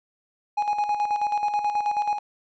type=tone with tremolo; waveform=triangle; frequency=830.6 Hz; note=G#5; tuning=in tune; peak=-18 dBFS; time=0.57-2.19 s; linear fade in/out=10 ms; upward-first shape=square; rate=9.3 Hz; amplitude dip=55%; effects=resampled to 16000 Hz